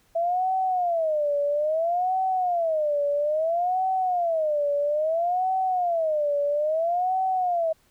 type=tone with vibrato; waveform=sine; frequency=659.3 Hz; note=E5; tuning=in tune; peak=-21 dBFS; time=0.15-7.73 s; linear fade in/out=10 ms; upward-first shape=sine; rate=0.6 Hz; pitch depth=240 cents each way; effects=pink hiss -63 dBFS RMS until 7.9 s